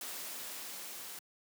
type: noise with level ramp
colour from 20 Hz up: white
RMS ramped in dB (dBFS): -42 to -46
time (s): 0.01-1.19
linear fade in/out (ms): 2
effects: high-pass 200 Hz 12 dB/octave